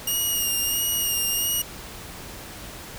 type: tone with vibrato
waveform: 5% pulse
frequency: 2853 Hz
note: F7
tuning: 36 cents sharp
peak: -14 dBFS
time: 0.07-1.62 s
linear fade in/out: 5 ms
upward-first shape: sine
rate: 1.5 Hz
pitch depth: 27 cents each way
effects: pink hiss -39 dBFS RMS until 2.98 s